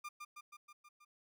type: tone with echo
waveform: 30% pulse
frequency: 1200 Hz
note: D6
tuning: 37 cents sharp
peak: -40 dBFS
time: 0.04-0.09 s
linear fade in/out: 10 ms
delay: 160 ms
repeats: 6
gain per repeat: -3 dB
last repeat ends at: 1.05 s
effects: none